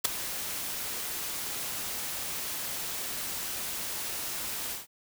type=noise with ADSR envelope; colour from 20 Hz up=white; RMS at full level=-22 dBFS; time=0.04-4.87 s; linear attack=12 ms; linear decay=9 ms; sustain=-13 dB; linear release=150 ms; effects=none